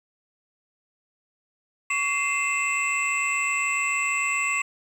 sine tone cluster, 1123 / 2089 / 2522 / 2669 / 7740 Hz, C#6 / C7 / D#7 / E7 / B8, +22 / -3 / +23 / +21 / -36 cents, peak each -29 / -26 / -33 / -26 / -32 dBFS, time 1.9-4.62 s, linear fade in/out 5 ms, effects tanh soft clip ceiling -14 dBFS + 9-bit

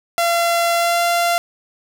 sawtooth tone with pitch glide, 683 to 689.7 Hz, F5 to F5, -39 to -22 cents, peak -11 dBFS, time 0.18-1.38 s, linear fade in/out 0 ms, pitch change +17 cents, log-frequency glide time 0.75-1.03 s, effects none

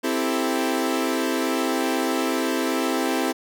sawtooth chord, A minor seventh, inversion first, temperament equal, 261.6 / 329.6 / 392 / 440 Hz, C4 / E4 / G4 / A4, 0 / 0 / 0 / 0 cents, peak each -21 / -22 / -26 / -26 dBFS, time 0.03-3.33 s, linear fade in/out 20 ms, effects none

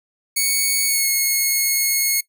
5% pulse tone with pitch glide, 2227 to 2176 Hz, C#7 to C#7, +7 to -33 cents, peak -7 dBFS, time 0.36-2.21 s, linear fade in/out 10 ms, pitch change -40 cents, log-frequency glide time 0.86-1.09 s, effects noise-tail reverb RT60 0.1 s tail -21 dB re dry

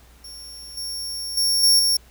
sawtooth tone with level steps, 5500 Hz, F8, 27 cents flat, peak -34 / -25 / -15 / -10 / -14 dBFS, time 0.24-1.97 s, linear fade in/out 5 ms, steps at 0.77 / 1.37 / 1.63 / 1.79 s, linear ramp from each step 5 ms, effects added 60 Hz sine -49 dBFS peak until 2.1 s + pink hiss -54 dBFS RMS until 2.1 s

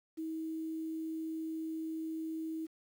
sine tone with quantisation, 320.4 Hz, E4, 49 cents flat, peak -36 dBFS, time 0.17-2.67 s, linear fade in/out 20 ms, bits 10, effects none

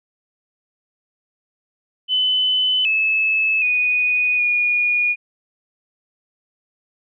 sine tone with pitch steps, 3020 / 2603 / 2478 / 2444 Hz, F#7 / E7 / D#7 / D#7, +35 / -22 / -8 / -32 cents, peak -15 dBFS, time 2.08-5.16 s, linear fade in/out 50 ms, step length 770 ms, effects none

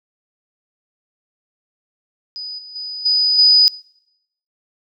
sine tone with level steps, 4973 Hz, D#8, 2 cents flat, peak -26 / -33 / -25 / -12 / -7 dBFS, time 2.36-3.68 s, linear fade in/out 0 ms, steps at 2.58 / 2.75 / 3.05 / 3.38 s, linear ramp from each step 10 ms, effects noise-tail reverb RT60 0.8 s tail -24 dB re dry

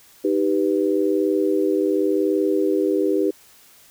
sine chord, Eb augmented, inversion none, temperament equal, 311.1 / 392 / 493.9 Hz, Eb4 / G4 / B4, 0 / 0 / 0 cents, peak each -21 / -20 / -24 dBFS, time 0.24-3.31 s, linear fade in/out 10 ms, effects white hiss -51 dBFS RMS until 3.9 s

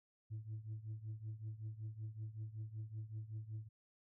sine tone with tremolo, 109 Hz, A2, 16 cents flat, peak -38 dBFS, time 0.3-3.69 s, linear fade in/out 20 ms, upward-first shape triangle, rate 5.3 Hz, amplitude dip 90%, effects tanh soft clip ceiling -40 dBFS

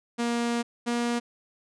sawtooth tone pair in turn, 236.3 / 238.1 Hz, A#3 / A#3, +24 / +37 cents, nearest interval unison, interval 13 cents, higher second, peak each -21 dBFS, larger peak neither, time 0.18-0.63 / 0.86-1.2 s, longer first, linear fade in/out 20 ms, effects resampled to 22050 Hz

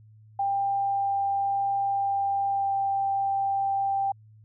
sine tone with pitch glide, 793 to 787.1 Hz, G5 to G5, +20 to +7 cents, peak -23 dBFS, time 0.39-4.12 s, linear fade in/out 5 ms, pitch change -13 cents, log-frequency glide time 2.47-2.78 s, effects added 108 Hz sine -50 dBFS peak until 4.44 s

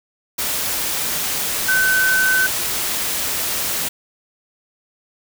sine tone in noise, 1522 Hz, F#6, 48 cents sharp, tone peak -14 dBFS, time 1.68-2.47 s, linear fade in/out 10 ms, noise white, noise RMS -22 dBFS, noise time 0.38-3.89 s, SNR +5 dB, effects none

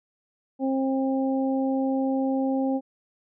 harmonic tone, 266.6 Hz, C4, 33 cents sharp, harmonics 1 / 2 / 3, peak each -23 / -29 / -33 dBFS, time 0.59-2.81 s, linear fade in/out 50 ms, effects none

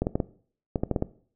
clicks, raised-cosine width 2 ms, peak -11 dBFS, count 9, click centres 0.02 / 0.069 / 0.155 / 0.202 / 0.758 / 0.835 / 0.913 / 0.962 / 1.024 s, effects noise-tail reverb RT60 0.5 s tail -18 dB re dry

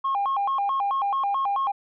sine tone with vibrato, 932.3 Hz, A#5, in tune, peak -20 dBFS, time 0.04-1.72 s, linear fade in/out 10 ms, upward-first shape square, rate 4.6 Hz, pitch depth 260 cents each way, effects tanh soft clip ceiling -19 dBFS

